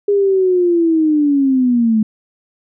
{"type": "linear sweep", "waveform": "sine", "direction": "down", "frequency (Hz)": [409.7, 213.1], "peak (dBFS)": -10, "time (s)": [0.08, 2.03], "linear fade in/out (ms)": 5, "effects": []}